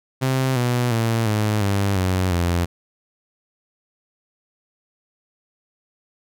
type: tone with pitch steps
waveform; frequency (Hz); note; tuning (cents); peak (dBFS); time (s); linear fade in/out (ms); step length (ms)
sawtooth; 131.3 / 122.51 / 114.3 / 106.65 / 99.51 / 92.84 / 86.63; C3 / B2 / A#2 / G#2 / G2 / F#2 / F2; +6 / -14 / -34 / +46 / +26 / +6 / -13; -14; 0.21-2.66; 20; 350
effects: none